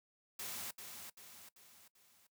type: noise with echo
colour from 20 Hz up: white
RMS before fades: -44 dBFS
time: 0.39-0.71 s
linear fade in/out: 5 ms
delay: 390 ms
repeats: 4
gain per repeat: -6 dB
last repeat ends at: 2.27 s
effects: noise-tail reverb RT60 0.1 s tail -18 dB re dry + high-pass 80 Hz 12 dB/octave